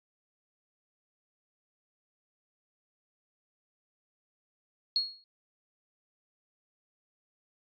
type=tone with exponential decay; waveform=sine; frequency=4309 Hz; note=C#8; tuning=50 cents flat; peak=-22 dBFS; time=4.96-5.24 s; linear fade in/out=1 ms; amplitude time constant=59 ms; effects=AAC 48 kbps